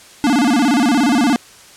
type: tone with vibrato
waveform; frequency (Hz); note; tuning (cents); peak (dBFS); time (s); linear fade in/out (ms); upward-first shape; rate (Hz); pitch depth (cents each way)
square; 262.4; C4; +5; -12; 0.24-1.36; 0; square; 17; 190
effects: white hiss -42 dBFS RMS until 1.76 s + low-pass 9000 Hz 12 dB/octave